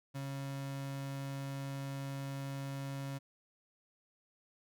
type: tone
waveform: 35% pulse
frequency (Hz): 137.6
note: C#3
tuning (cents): -12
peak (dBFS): -37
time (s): 0.14-3.19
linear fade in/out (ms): 20
effects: none